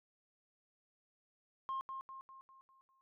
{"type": "tone with echo", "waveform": "sine", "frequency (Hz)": 1066, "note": "C6", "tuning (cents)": 32, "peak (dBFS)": -35, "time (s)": [1.69, 1.81], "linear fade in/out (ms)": 0, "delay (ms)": 200, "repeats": 6, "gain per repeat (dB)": -6, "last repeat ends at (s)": 3.01, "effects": ["tanh soft clip ceiling -34 dBFS"]}